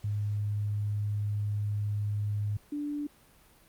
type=tone pair in turn; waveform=sine; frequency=103.83 / 292.7 Hz; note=G#2 / D4; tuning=0 / -6 cents; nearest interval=octave + tritone; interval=1794 cents; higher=second; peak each=-28 / -31 dBFS; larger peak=first; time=0.04-2.57 / 2.72-3.07 s; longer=first; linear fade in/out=5 ms; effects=pink hiss -60 dBFS RMS until 3.68 s + Opus 48 kbps